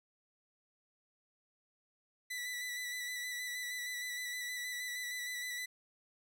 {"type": "tone with vibrato", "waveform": "sawtooth", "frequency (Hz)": 1975.5, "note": "B6", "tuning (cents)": 0, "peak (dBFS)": -35, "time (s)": [2.3, 5.66], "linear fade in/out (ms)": 10, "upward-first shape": "square", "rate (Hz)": 6.4, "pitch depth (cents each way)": 20, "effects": []}